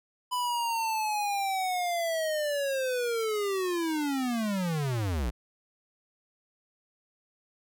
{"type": "linear sweep", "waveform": "square", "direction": "down", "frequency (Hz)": [1000, 51.8], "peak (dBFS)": -28, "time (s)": [0.31, 5.31], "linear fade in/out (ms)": 20, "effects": []}